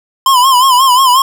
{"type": "tone with vibrato", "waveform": "square", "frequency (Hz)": 1031, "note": "C6", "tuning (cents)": -26, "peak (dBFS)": -6, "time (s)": [0.26, 1.22], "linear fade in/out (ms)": 2, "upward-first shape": "sine", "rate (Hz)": 5.6, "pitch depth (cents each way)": 94, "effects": []}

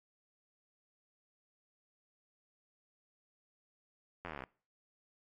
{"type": "slowing click train", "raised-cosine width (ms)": 0.5, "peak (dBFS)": -27, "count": 15, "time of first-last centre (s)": [4.25, 4.438], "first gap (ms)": 11, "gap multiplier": 1.03, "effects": ["noise-tail reverb RT60 0.4 s tail -23 dB re dry", "MP3 48 kbps"]}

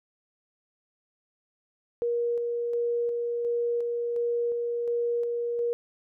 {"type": "tone with tremolo", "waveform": "sine", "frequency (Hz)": 474.2, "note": "A#4", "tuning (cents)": 30, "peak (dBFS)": -24, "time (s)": [2.02, 5.73], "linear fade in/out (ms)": 0, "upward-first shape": "square", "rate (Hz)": 1.4, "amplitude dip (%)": 25, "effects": []}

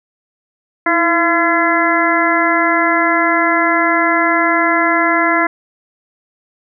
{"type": "harmonic tone with a mistuned harmonic", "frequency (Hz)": 340.2, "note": "F4", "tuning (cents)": -45, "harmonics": [1, 2, 3, 4, 5, 6], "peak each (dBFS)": [-18, -18, -18, -18, -18, -18], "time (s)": [0.86, 5.47], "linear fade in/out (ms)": 5, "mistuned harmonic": 1, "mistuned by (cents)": -70, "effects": []}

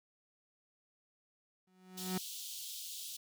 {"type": "tone with exponential growth", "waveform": "35% pulse", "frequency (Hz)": 185, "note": "F#3", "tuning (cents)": 0, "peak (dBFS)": -31, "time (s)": [1.67, 2.18], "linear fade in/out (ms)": 5, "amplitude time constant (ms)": 110}
{"type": "high-pass noise", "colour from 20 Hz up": "pink", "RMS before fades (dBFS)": -45, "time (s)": [1.97, 3.17], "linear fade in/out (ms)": 10, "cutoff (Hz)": 3100, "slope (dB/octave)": 48}
{"effects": []}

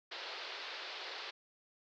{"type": "band-pass noise", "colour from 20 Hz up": "white", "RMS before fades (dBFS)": -45, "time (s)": [0.11, 1.31], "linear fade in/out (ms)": 10, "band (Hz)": [360, 4700], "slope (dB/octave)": 48, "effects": []}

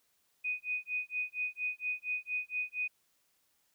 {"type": "tone with tremolo", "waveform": "sine", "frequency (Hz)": 2489, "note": "D#7", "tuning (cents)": 0, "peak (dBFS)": -30, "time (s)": [0.44, 2.88], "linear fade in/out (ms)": 10, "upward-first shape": "sine", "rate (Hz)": 4.3, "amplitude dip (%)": 100, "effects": ["white hiss -74 dBFS RMS until 3.74 s"]}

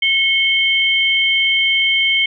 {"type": "tone pair together", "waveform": "sine", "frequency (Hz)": [2187, 3130], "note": ["C#7", "G7"], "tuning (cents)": [-24, -3], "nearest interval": "tritone", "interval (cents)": 621, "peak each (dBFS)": -15, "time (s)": [0.02, 2.26], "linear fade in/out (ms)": 5, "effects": []}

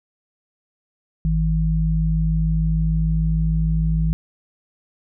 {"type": "tone pair together", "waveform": "sine", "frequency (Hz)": [53.39, 160], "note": ["G#1", "D#3"], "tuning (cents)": [49, 49], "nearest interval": "octave + perfect fifth", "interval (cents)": 1900, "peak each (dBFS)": -19, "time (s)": [1.25, 4.13], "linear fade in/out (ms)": 0, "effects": []}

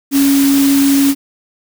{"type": "tone in noise", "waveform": "sine", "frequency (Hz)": 277.5, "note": "C#4", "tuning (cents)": 2, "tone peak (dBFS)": -8, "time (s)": [0.11, 1.15], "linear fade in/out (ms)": 50, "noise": "white", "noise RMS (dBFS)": -20, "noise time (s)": [0.11, 1.15], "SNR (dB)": 9, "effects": []}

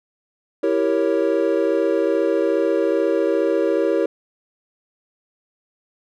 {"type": "chord", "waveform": "triangle", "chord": "E diminished seventh", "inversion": "none", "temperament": "equal", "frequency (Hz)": [329.6, 392, 466.2, 554.4], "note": ["E4", "G4", "Bb4", "Db5"], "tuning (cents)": [0, 0, 0, 0], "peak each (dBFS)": -20, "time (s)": [0.63, 4.06], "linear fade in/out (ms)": 5, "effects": []}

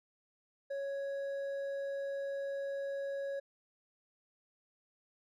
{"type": "tone with hard clipping", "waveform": "triangle", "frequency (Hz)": 554.4, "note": "C#5", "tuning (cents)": 0, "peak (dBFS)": -37, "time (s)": [0.7, 3.4], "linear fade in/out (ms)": 10, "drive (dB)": 8, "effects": []}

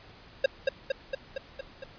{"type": "tone with echo", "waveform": "square", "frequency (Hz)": 540, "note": "C#5", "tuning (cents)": -45, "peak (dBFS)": -19, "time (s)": [0.44, 0.46], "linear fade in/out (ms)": 5, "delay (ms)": 230, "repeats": 6, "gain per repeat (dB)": -3, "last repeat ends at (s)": 1.84, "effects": ["pink hiss -52 dBFS RMS until 1.98 s", "resampled to 11025 Hz"]}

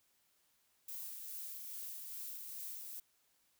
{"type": "noise with tremolo", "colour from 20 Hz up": "violet", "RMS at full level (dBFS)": -45, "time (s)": [0.88, 3], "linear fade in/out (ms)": 5, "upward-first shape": "sine", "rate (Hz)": 2.4, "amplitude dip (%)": 30, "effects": ["white hiss -75 dBFS RMS until 3.59 s"]}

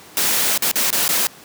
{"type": "noise with dropouts", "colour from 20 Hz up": "white", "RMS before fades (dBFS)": -18, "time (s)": [0.17, 1.27], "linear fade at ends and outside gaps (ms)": 0, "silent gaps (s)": [[0.576, 0.623], [0.714, 0.757], [0.904, 0.928], [1.079, 1.091]], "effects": ["pink hiss -42 dBFS RMS until 1.44 s", "high-pass 150 Hz 12 dB/octave"]}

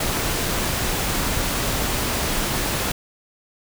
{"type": "noise", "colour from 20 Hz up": "pink", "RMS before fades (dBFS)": -23, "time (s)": [0, 2.92], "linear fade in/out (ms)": 5, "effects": []}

